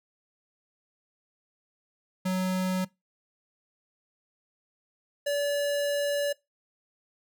square tone pair in turn, 185.6 / 574.5 Hz, F#3 / D5, +6 / -38 cents, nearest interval octave + minor sixth, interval 1956 cents, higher second, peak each -26 dBFS, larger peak neither, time 2.25-2.85 / 5.26-6.33 s, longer second, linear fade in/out 10 ms, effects noise-tail reverb RT60 0.2 s tail -22 dB re dry

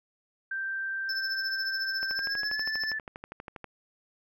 sine tone with pitch glide, 1568 to 1749.9 Hz, G6 to A6, 0 to -10 cents, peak -30 dBFS, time 0.51-2.99 s, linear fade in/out 5 ms, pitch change +190 cents, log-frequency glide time 2.12-2.65 s
triangle tone with tremolo, 5270 Hz, E8, 1 cent flat, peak -28 dBFS, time 1.09-2.93 s, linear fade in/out 2 ms, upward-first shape triangle, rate 14 Hz, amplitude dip 85%
click train, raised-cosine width 0.5 ms, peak -25 dBFS, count 21, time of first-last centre 2.03-3.643 s, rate 12.4 Hz
effects none

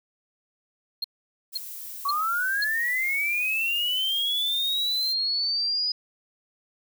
triangle tone bursts, 4229 Hz, C8, 18 cents sharp, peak -24 dBFS, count 4, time 1.02-2.642 s, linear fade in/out 5 ms, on 23 ms, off 510 ms
violet noise, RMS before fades -38 dBFS, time 1.52-5.14 s, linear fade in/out 20 ms
sine linear sweep, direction up, 1108 to 4978 Hz, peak -23 dBFS, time 2.05-5.92 s, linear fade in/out 5 ms
effects none

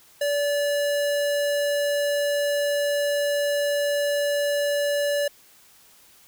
square tone, 577 Hz, D5, 31 cents flat, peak -22 dBFS, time 0.21-5.28 s, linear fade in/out 5 ms, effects white hiss -54 dBFS RMS until 6.27 s

